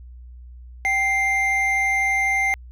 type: tone pair together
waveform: triangle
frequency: 781 / 2096 Hz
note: G5 / C7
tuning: -7 / +2 cents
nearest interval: octave + perfect fourth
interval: 1709 cents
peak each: -23 / -17 dBFS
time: 0.85-2.54 s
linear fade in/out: 0 ms
effects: added 61 Hz sine -38 dBFS peak until 2.71 s